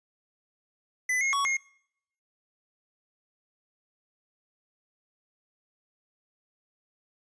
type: tone with pitch steps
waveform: square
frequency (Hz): 2005 / 2155 / 1119 / 2142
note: B6 / C#7 / C#6 / C7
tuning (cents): +26 / -49 / +16 / +40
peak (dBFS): -25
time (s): 1.09-1.57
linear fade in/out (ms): 5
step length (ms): 120
effects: noise-tail reverb RT60 0.7 s tail -24 dB re dry + resampled to 22050 Hz